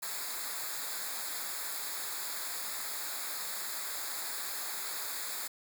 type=noise with comb filter; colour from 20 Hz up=white; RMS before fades=-38 dBFS; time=0.02-5.48 s; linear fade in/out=10 ms; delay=0.34 ms; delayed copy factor=-0.85; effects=none